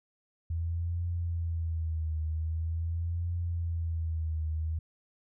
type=tone with vibrato; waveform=sine; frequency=82.41 Hz; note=E2; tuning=in tune; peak=-29 dBFS; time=0.5-4.79 s; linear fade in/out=5 ms; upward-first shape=triangle; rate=0.44 Hz; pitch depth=89 cents each way; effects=none